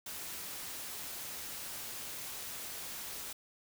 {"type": "noise", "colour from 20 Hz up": "white", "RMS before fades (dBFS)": -43, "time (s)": [0.06, 3.33], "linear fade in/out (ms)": 5, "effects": []}